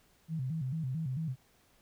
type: tone with vibrato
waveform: sine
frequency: 144.5 Hz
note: D3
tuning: 28 cents flat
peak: -32 dBFS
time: 0.28-1.36 s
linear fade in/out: 50 ms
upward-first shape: square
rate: 4.5 Hz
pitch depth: 190 cents each way
effects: pink hiss -67 dBFS RMS until 1.81 s